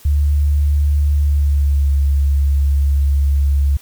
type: tone with pitch glide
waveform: sine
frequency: 72.7 to 70.18 Hz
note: D2 to C#2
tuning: -17 to +22 cents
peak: -11 dBFS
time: 0.05-3.77 s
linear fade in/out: 5 ms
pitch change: -61 cents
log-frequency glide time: 1.19-1.9 s
effects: white hiss -45 dBFS RMS until 3.81 s

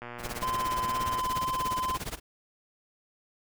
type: click train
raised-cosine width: 0.5 ms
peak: -25 dBFS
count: 142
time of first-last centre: 0.02-1.195 s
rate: 120 Hz
type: noise with tremolo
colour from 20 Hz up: pink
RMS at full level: -34 dBFS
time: 0.18-2.2 s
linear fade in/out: 50 ms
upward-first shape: sine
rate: 17 Hz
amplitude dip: 90%
type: tone with vibrato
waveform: triangle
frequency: 1026 Hz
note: C6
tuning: 34 cents flat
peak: -26 dBFS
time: 0.42-1.97 s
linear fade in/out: 10 ms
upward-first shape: triangle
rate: 2.1 Hz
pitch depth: 11 cents each way
effects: none

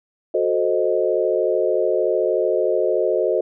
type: chord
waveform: sine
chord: F# diminished seventh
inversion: none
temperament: equal with one note detuned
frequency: 366.6 / 440 / 523.3 / 622.3 Hz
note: F#4 / A4 / C5 / Eb5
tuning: -16 / 0 / 0 / 0 cents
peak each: -22 dBFS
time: 0.34-3.41 s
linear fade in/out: 5 ms
effects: none

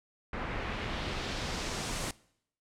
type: noise with low-pass filter sweep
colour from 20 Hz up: pink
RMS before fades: -36 dBFS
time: 0.33-2.11 s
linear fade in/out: 2 ms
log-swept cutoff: 1800 to 9500 Hz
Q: 1.2
effects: noise-tail reverb RT60 0.7 s tail -22 dB re dry

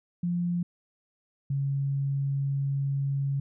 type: tone pair in turn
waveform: sine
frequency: 174.61 / 138.59 Hz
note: F3 / C#3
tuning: 0 / 0 cents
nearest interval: major third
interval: 400 cents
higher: first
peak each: -25 dBFS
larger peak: neither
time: 0.23-0.63 / 1.5-3.4 s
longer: second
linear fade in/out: 5 ms
effects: none

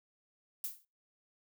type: noise with exponential decay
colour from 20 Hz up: violet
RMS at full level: -34 dBFS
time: 0.64-0.85 s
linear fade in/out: 2 ms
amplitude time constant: 44 ms
effects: noise-tail reverb RT60 0.3 s tail -26 dB re dry

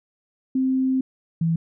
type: tone pair in turn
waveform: sine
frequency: 261.6 / 164.8 Hz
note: C4 / E3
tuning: 0 / 0 cents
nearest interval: minor sixth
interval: 800 cents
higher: first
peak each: -18 dBFS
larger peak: neither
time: 0.55-1.01 / 1.41-1.56 s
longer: first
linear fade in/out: 5 ms
effects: none

